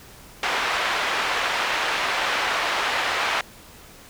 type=band-pass noise; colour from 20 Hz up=pink; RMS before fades=-24 dBFS; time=0.43-3.41 s; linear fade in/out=2 ms; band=860 to 3000 Hz; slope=12 dB/octave; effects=pink hiss -46 dBFS RMS until 4.09 s